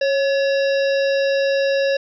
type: harmonic tone with a mistuned harmonic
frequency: 549 Hz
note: C#5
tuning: 17 cents flat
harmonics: 1 / 3 / 5 / 7 / 9 / 10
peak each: -16 / -26 / -30 / -33 / -35 / -36 dBFS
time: 0.01-1.97 s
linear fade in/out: 5 ms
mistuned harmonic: 3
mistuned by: +56 cents
effects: none